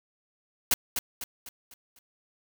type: noise with echo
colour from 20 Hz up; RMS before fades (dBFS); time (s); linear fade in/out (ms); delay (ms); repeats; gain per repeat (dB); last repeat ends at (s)
white; -22; 0.71-0.74; 2; 250; 5; -7; 1.99
effects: none